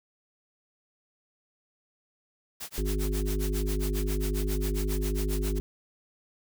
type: noise with tremolo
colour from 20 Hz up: white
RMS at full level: -37 dBFS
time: 2.6-5.59 s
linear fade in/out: 10 ms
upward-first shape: sine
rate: 7.4 Hz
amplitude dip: 100%
type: harmonic tone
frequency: 51.3 Hz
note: G#1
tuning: 21 cents flat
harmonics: 1 / 3 / 5 / 7 / 8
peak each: -27 / -37 / -37 / -36 / -38 dBFS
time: 2.78-5.6 s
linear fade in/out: 0 ms
effects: none